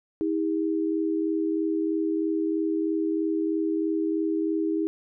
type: tone pair together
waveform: sine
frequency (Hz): 319.9 / 403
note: D#4 / G4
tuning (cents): +48 / +48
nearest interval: major third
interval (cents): 400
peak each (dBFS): -24 / -29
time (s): 0.21-4.87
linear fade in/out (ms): 0
effects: none